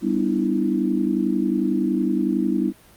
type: chord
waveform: sine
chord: E minor seventh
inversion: first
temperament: equal with one note detuned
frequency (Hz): 196 / 246.9 / 298.6 / 329.6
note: G3 / B3 / D4 / E4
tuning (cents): 0 / 0 / +29 / 0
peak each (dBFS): -24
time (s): 0.01-2.73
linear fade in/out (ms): 50
effects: pink hiss -51 dBFS RMS until 2.96 s + Opus 48 kbps